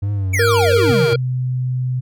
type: tone with vibrato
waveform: triangle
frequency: 98 Hz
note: G2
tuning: in tune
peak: -15 dBFS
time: 0.02-0.93 s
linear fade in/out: 10 ms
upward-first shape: triangle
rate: 2.6 Hz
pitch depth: 100 cents each way
type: exponential sweep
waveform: square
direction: down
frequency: 2349 to 107.1 Hz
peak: -18 dBFS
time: 0.33-1.14 s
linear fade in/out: 10 ms
type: harmonic tone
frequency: 468.8 Hz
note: A#4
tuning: 10 cents sharp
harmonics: 1 / 3 / 5 / 7 / 9 / 10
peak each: -14 / -24 / -28 / -31 / -33 / -34 dBFS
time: 0.39-1.16 s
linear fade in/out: 5 ms
type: tone with pitch glide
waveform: sine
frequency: 131.2 to 127.02 Hz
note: C3 to B2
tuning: +5 to +49 cents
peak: -17 dBFS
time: 0.88-2.01 s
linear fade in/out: 20 ms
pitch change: -56 cents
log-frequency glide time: 1.14-1.22 s
effects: none